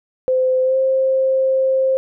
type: tone with pitch glide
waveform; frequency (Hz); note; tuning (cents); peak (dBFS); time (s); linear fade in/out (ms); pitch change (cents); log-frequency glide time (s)
sine; 515 to 528; C5 to C5; -28 to +16; -13; 0.28-1.97; 0; +44; 0.63-0.77
effects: none